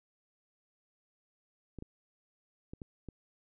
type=clicks; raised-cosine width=3 ms; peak=-30 dBFS; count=5; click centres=1.787 / 1.824 / 2.735 / 2.818 / 3.087 s; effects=none